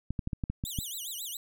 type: clicks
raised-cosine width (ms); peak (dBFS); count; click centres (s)
5; -19; 8; 0.106 / 0.192 / 0.274 / 0.332 / 0.438 / 0.5 / 0.639 / 0.788
type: tone with vibrato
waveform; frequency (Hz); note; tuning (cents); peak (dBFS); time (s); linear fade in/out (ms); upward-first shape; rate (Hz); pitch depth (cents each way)
10% pulse; 3400; G#7; +40; -29; 0.65-1.37; 2; sine; 7.3; 290
effects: none